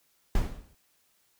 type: noise with exponential decay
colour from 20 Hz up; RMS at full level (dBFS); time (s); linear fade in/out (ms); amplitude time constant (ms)
brown; -22; 0.35-0.75; 2; 86
effects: white hiss -69 dBFS RMS until 1.39 s